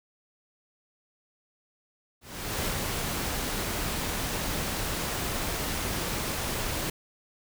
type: noise with ADSR envelope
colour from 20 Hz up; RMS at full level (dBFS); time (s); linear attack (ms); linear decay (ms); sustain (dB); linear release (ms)
pink; -29; 2.21-6.9; 450; 53; -2; 4
effects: none